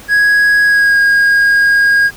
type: tone with pitch glide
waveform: triangle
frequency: 1661.2 to 1631.7 Hz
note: G#6 to G#6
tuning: 0 to -31 cents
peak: -5 dBFS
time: 0.08-2.11 s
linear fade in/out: 50 ms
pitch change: -31 cents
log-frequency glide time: 0.64-0.98 s
effects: pink hiss -36 dBFS RMS until 2.16 s